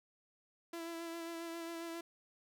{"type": "tone with vibrato", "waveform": "sawtooth", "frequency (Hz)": 334.1, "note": "E4", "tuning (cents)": 23, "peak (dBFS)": -38, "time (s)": [0.73, 2.01], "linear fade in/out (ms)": 5, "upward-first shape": "sine", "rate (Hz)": 7.4, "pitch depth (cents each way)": 22, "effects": []}